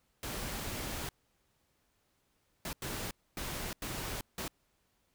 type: noise bursts at uneven times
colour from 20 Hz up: pink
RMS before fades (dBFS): -39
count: 6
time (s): 0.23-1.09 / 2.65-2.73 / 2.82-3.11 / 3.37-3.73 / 3.82-4.21 / 4.38-4.48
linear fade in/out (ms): 2
effects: pink hiss -75 dBFS RMS until 5.14 s